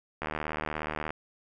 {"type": "click train", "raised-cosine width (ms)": 0.5, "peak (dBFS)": -17, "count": 69, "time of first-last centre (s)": [0.22, 1.105], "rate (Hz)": 76.8, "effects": []}